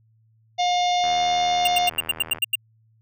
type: harmonic tone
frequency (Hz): 713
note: F5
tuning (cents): +36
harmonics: 1 / 3 / 4 / 5 / 6 / 7 / 8 / 9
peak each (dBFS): -19 / -32 / -35 / -28 / -37 / -41 / -37 / -42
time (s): 0.58-1.9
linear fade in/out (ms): 20
type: click train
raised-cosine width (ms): 0.5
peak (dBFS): -21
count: 109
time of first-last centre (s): 1.04-2.385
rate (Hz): 80.3
type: tone bursts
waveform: square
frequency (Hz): 2794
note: F7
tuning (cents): 0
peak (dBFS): -18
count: 9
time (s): 1.65-2.555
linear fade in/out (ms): 5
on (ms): 25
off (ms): 85
effects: added 111 Hz sine -57 dBFS peak until 3.01 s